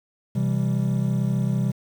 triangle chord, C major, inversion none, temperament equal with one note detuned, 129.24 / 164.81 / 196 Hz, C3 / E3 / G3, -21 / 0 / 0 cents, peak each -21 / -25 / -23 dBFS, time 0.35-1.72 s, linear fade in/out 10 ms, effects 8-bit

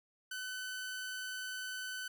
sawtooth tone, 1510 Hz, F#6, 35 cents sharp, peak -36 dBFS, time 0.31-2.08 s, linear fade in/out 5 ms, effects none

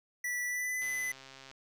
square tone with pitch glide, 1961 to 2011 Hz, B6 to B6, -13 to +31 cents, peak -33 dBFS, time 0.24-1.12 s, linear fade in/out 5 ms, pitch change +44 cents, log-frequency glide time 0.45-0.79 s
click train, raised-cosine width 0.2 ms, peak -33 dBFS, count 94, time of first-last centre 0.82-1.514 s, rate 134 Hz
effects none

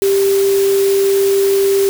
sine tone in noise, 393.4 Hz, G4, 6 cents sharp, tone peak -10 dBFS, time 0.02-1.89 s, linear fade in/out 0 ms, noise white, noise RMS -25 dBFS, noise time 0.02-1.89 s, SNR +12 dB, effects none

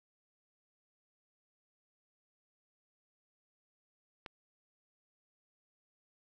click, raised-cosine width 0.3 ms, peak -27 dBFS, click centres 4.262 s, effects none

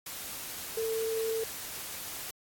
sine tone in noise, 447.9 Hz, A4, 31 cents sharp, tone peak -29 dBFS, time 0.77-1.44 s, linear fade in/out 5 ms, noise white, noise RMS -40 dBFS, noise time 0.06-2.31 s, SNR +8 dB, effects AAC 64 kbps

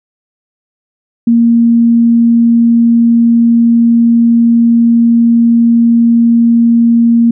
sine tone, 233.1 Hz, A#3, in tune, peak -4 dBFS, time 1.27-7.31 s, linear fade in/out 5 ms, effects none

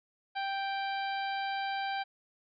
harmonic tone, 785 Hz, G5, 2 cents sharp, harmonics 1 / 2 / 3 / 4 / 5 / 6, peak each -33 / -39 / -43 / -45 / -47 / -49 dBFS, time 0.35-2.04 s, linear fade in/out 20 ms, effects none

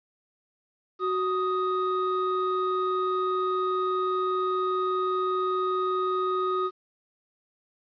triangle tone pair together, 372 / 1247 Hz, F#4 / D#6, +9 / +3 cents, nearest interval octave + major sixth, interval 2094 cents, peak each -25 / -25 dBFS, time 0.99-6.71 s, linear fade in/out 50 ms, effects resampled to 11025 Hz + 10-bit

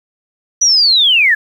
sine linear sweep, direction down, 5960 to 1661.2 Hz, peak -7 dBFS, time 0.61-1.35 s, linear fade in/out 10 ms, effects 7-bit

